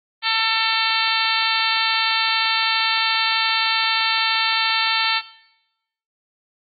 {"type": "harmonic tone", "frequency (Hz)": 447.1, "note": "A4", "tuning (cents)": 28, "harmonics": [2, 3, 4, 5, 6, 7, 8, 9, 10], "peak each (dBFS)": [-26, -26, -26, -26, -26, -26, -26, -26, -26], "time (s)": [0.22, 5.22], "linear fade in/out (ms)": 50, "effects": ["noise-tail reverb RT60 0.9 s tail -19 dB re dry", "Opus 24 kbps"]}